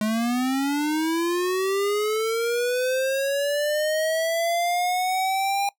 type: linear sweep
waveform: square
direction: up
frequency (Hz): 211.1 to 805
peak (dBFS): -22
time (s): 0.01-5.69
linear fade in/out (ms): 2
effects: noise-tail reverb RT60 0.1 s tail -21 dB re dry